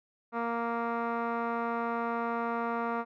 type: tone with low-pass filter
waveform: 15% pulse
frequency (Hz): 233.1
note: A#3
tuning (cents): 0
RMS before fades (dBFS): -32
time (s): 0.32-3.05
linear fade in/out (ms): 50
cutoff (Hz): 1400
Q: 5.9
effects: none